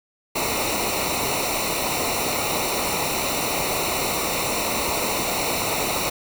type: noise with comb filter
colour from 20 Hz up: pink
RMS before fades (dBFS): -24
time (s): 0.35-6.1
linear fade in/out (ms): 10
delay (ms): 0.61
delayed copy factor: -0.8
effects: none